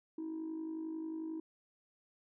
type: tone with amplitude modulation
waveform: sine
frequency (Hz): 320.2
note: D#4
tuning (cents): +50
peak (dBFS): -34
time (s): 0.18-1.4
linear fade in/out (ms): 5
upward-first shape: sine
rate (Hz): 51.2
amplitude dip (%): 60
effects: tanh soft clip ceiling -35 dBFS